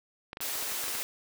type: clicks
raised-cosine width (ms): 0.3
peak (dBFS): -23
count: 9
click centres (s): 0.331 / 0.371 / 0.405 / 0.555 / 0.626 / 0.72 / 0.84 / 0.881 / 0.952
type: high-pass noise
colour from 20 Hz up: white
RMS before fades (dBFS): -34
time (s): 0.41-1.03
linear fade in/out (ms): 0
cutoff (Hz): 340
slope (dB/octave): 12
effects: none